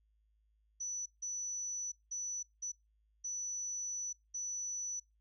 sine tone bursts at uneven times, 5950 Hz, F#8, 9 cents sharp, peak -37 dBFS, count 6, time 0.8-1.06 / 1.22-1.92 / 2.11-2.43 / 2.62-2.72 / 3.24-4.13 / 4.34-5 s, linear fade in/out 10 ms, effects noise-tail reverb RT60 0.2 s tail -22 dB re dry + added 53 Hz sine -70 dBFS peak until 5.2 s

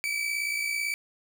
40% pulse tone pair together, 2291 / 2349 Hz, D7 / D7, -44 / 0 cents, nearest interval unison, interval 44 cents, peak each -28 / -33 dBFS, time 0.04-0.94 s, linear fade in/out 0 ms, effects none

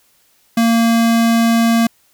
square tone, 230 Hz, A#3, 23 cents flat, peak -11 dBFS, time 0.57-1.87 s, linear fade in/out 5 ms, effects white hiss -56 dBFS RMS until 2.13 s

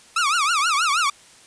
sawtooth tone with vibrato, 1262 Hz, D#6, 24 cents sharp, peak -14 dBFS, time 0.16-1.1 s, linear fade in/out 5 ms, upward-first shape triangle, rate 6.3 Hz, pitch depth 260 cents each way, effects white hiss -49 dBFS RMS until 1.46 s + resampled to 22050 Hz

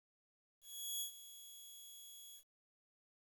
10% pulse tone with ADSR envelope, 3350 Hz, G#7, 14 cents sharp, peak -31 dBFS, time 0.61-2.44 s, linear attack 400 ms, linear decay 98 ms, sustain -15 dB, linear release 89 ms, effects 11-bit

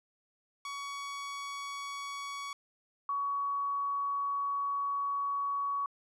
sawtooth / sine tone pair in turn, 1125 / 1125 Hz, C#6 / C#6, +25 / +25 cents, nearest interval unison, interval 0 cents, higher neither, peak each -34 / -30 dBFS, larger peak second, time 0.65-2.53 / 3.09-5.86 s, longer second, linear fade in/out 2 ms, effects low-pass 9000 Hz 12 dB/octave

